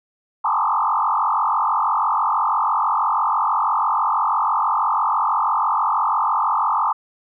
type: tone with frequency modulation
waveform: sine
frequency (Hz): 1044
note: C6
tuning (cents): -4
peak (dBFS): -16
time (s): 0.44-6.93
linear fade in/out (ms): 10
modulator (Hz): 46.1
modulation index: 4.7
effects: none